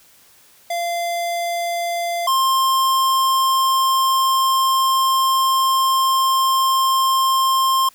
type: tone pair in turn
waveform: square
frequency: 689 / 1058.8 Hz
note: F5 / C6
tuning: -24 / +20 cents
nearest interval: perfect fifth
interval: 744 cents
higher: second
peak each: -21 / -15 dBFS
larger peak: second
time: 0.7-2.27 / 2.27-7.89 s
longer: second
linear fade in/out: 5 ms
effects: white hiss -51 dBFS RMS until 7.94 s